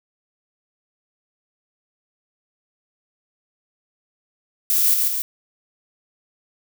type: noise with echo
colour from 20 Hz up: violet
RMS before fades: -18 dBFS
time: 4.7-4.94 s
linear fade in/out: 0 ms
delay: 140 ms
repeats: 2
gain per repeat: -3 dB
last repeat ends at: 5.22 s
effects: none